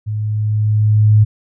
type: tone with level ramp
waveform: sine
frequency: 106.7 Hz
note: G#2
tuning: 47 cents sharp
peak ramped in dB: -18 to -5 dBFS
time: 0.06-1.25 s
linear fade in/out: 20 ms
effects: none